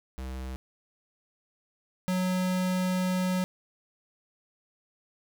square tone pair in turn, 64.8 / 183.92 Hz, C2 / F#3, -16 / -10 cents, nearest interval octave + tritone, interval 1806 cents, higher second, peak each -35 / -26 dBFS, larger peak second, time 0.18-0.56 / 2.08-3.44 s, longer second, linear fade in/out 0 ms, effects none

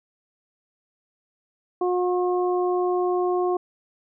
harmonic tone, 360.1 Hz, F#4, 47 cents flat, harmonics 1 / 2 / 3, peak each -21 / -27 / -31 dBFS, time 1.81-3.57 s, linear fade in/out 5 ms, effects none

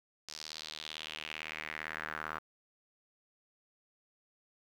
sawtooth tone with band-pass filter sweep, 77.78 Hz, D#2, in tune, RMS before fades -43 dBFS, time 0.28-2.39 s, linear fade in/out 5 ms, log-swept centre 5300 to 1300 Hz, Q 3.2, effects 10-bit

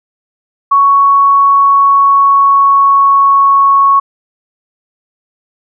sine tone with pitch glide, 1113 to 1106 Hz, C#6 to C#6, +7 to -4 cents, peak -4 dBFS, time 0.71-4 s, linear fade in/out 10 ms, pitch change -11 cents, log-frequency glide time 1.5-3.75 s, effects none

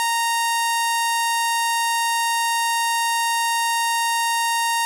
sawtooth tone with low-pass filter, 928 Hz, A#5, 8 cents flat, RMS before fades -21 dBFS, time 0-4.85 s, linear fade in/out 0 ms, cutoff 11000 Hz, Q 1.7, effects none

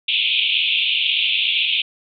white band-pass noise, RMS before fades -19 dBFS, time 0.08-1.82 s, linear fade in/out 5 ms, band 2400 to 3600 Hz, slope 96 dB/octave, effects none

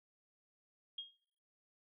sine tone with exponential decay, 3253 Hz, G#7, 37 cents flat, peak -38 dBFS, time 0.98-1.16 s, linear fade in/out 5 ms, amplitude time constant 39 ms, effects noise-tail reverb RT60 0.6 s tail -20 dB re dry

